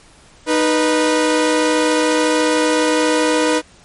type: tone pair together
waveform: sawtooth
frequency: 308.7 / 490 Hz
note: D#4 / B4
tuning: -14 / -14 cents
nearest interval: minor sixth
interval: 800 cents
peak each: -12 dBFS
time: 0.46-3.62 s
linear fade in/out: 50 ms
effects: pink hiss -47 dBFS RMS until 3.84 s + MP3 48 kbps